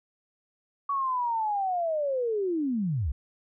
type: linear sweep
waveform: sine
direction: down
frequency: 1134 to 55 Hz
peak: -25 dBFS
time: 0.89-3.12 s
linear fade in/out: 5 ms
effects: none